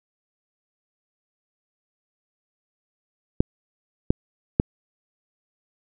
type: clicks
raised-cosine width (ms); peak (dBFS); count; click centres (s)
3; -3; 3; 3.405 / 4.105 / 4.599
effects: none